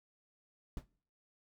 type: noise with exponential decay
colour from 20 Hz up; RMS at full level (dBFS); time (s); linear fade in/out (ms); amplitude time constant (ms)
brown; -36; 0.77-0.86; 2; 19
effects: noise-tail reverb RT60 0.5 s tail -22 dB re dry